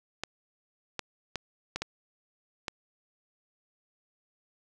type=clicks; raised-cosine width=0.2 ms; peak=-15 dBFS; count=6; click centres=0.236 / 0.993 / 1.357 / 1.76 / 1.82 / 2.682 s; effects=none